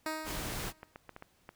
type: tone with exponential decay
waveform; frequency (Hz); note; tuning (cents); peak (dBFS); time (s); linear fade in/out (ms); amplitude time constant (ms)
10% pulse; 313.5; D#4; +13; -24; 0.06-0.94; 1; 190
type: noise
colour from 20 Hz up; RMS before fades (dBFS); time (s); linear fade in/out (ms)
pink; -38; 0.24-0.73; 50
type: clicks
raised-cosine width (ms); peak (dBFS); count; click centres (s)
0.5; -30; 6; 0.831 / 0.959 / 1.093 / 1.164 / 1.224 / 1.491
effects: pink hiss -69 dBFS RMS until 1.55 s